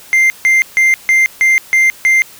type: tone bursts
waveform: triangle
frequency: 2093 Hz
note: C7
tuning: in tune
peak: -5 dBFS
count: 7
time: 0.13-2.22 s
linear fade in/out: 0 ms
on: 170 ms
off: 150 ms
effects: white hiss -38 dBFS RMS until 2.39 s